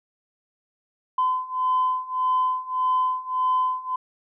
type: beating tone pair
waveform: sine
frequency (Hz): 1019 / 1020.7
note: C6 / C6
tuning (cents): -46 / -43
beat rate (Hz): 1.7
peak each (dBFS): -24 / -22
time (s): 1.18-3.96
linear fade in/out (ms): 5
effects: tanh soft clip ceiling -14 dBFS